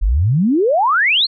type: exponential sweep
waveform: sine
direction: up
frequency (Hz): 41.2 to 4435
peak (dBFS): -11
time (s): 0.01-1.27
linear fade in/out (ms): 20
effects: none